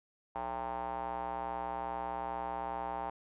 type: tone with band-pass filter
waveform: square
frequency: 61.2 Hz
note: B1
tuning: 15 cents flat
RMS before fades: -38 dBFS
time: 0.35-3.1 s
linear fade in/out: 5 ms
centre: 850 Hz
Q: 5.5
effects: resampled to 8000 Hz